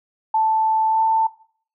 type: tone with pitch glide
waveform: sine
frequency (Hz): 880 to 889.2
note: A5 to A5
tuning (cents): 0 to +18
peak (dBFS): -15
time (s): 0.34-1.27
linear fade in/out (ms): 5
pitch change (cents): +18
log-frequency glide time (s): 0.89-1.01
effects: noise-tail reverb RT60 0.5 s tail -17 dB re dry